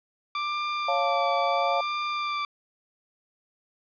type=tone with vibrato; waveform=sawtooth; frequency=1174.7 Hz; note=D6; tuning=in tune; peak=-23 dBFS; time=0.35-2.45 s; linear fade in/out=2 ms; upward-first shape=sine; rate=0.75 Hz; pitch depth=25 cents each way
type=chord; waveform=sine; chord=Db augmented; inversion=none; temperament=equal; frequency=554.4 / 698.5 / 880 Hz; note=Db5 / F5 / A5; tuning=0 / 0 / 0 cents; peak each=-28 / -26 / -30 dBFS; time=0.88-1.81 s; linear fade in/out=5 ms
effects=resampled to 11025 Hz + 9-bit